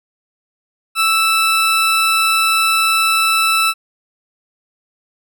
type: tone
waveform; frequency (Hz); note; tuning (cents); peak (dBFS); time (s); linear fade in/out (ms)
20% pulse; 1318.5; E6; 0; -7; 0.95-3.74; 50
effects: none